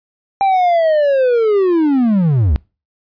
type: linear sweep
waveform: triangle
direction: down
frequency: 796 to 62 Hz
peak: -8 dBFS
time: 0.41-2.56 s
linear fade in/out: 0 ms
effects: noise-tail reverb RT60 0.3 s tail -24 dB re dry + resampled to 11025 Hz